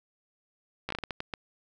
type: slowing click train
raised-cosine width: 0.3 ms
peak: -17 dBFS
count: 9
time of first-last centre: 0.89-1.338 s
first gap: 14 ms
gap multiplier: 1.38
effects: none